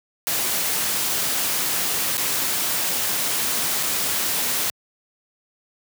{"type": "noise with dropouts", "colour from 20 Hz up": "white", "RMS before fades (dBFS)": -23, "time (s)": [0.27, 4.7], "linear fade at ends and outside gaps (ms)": 0, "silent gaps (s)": [[2.171, 2.179], [3.828, 3.832]], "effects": ["high-pass 100 Hz 12 dB/octave"]}